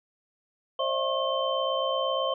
sine tone cluster, 533 / 601 / 659 / 1079 / 3095 Hz, C5 / D5 / E5 / C#6 / G7, +32 / +40 / -1 / -47 / -23 cents, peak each -29 / -34 / -32 / -30 / -33 dBFS, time 0.79-2.34 s, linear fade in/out 5 ms, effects none

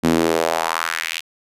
sawtooth tone with high-pass filter sweep, 82.1 Hz, E2, 6 cents flat, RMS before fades -20 dBFS, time 0.03-1.21 s, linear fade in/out 20 ms, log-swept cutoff 220 to 2900 Hz, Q 2.3, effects resampled to 32000 Hz

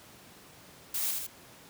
blue noise with echo, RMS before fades -32 dBFS, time 0.94-1.11 s, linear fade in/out 5 ms, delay 79 ms, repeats 2, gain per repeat -3 dB, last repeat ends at 1.268 s, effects pink hiss -53 dBFS RMS until 1.69 s + high-pass 100 Hz 12 dB/octave

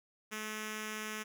5% pulse tone with notch filter, 215.4 Hz, A3, 37 cents flat, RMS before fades -41 dBFS, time 0.31-1.24 s, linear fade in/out 20 ms, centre 740 Hz, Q 1.1, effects none

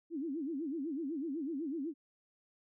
sine tone with vibrato, 299.3 Hz, D4, 33 cents sharp, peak -35 dBFS, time 0.1-1.94 s, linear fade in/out 50 ms, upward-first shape sine, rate 8 Hz, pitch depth 230 cents each way, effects none

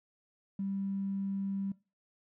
triangle tone, 196 Hz, G3, in tune, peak -28 dBFS, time 0.59-1.72 s, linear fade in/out 5 ms, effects noise-tail reverb RT60 0.3 s tail -25 dB re dry + tanh soft clip ceiling -30 dBFS

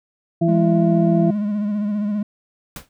harmonic tone, 167.9 Hz, E3, 32 cents sharp, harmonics 1 / 2 / 4, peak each -16 / -19 / -22 dBFS, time 0.41-1.31 s, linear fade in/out 10 ms
triangle tone with vibrato, 207.7 Hz, G#3, in tune, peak -17 dBFS, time 0.48-2.23 s, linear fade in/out 5 ms, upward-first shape sine, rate 15 Hz, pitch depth 46 cents each way
pink noise with exponential decay, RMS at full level -28 dBFS, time 2.76-2.89 s, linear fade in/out 2 ms, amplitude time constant 27 ms
effects none

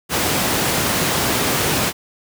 pink high-pass noise, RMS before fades -19 dBFS, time 0.09-1.93 s, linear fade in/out 50 ms, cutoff 110 Hz, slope 12 dB/octave, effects none

